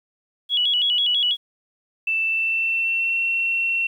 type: tone with vibrato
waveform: sine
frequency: 3136 Hz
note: G7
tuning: in tune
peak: -17 dBFS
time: 0.49-1.37 s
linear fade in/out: 50 ms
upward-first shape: square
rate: 6.1 Hz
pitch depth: 110 cents each way
type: tone with pitch glide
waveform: sine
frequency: 2656 to 2717 Hz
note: E7 to F7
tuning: +12 to -48 cents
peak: -19 dBFS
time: 2.07-3.87 s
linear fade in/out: 5 ms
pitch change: +40 cents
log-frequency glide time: 2.24-3.18 s
effects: 9-bit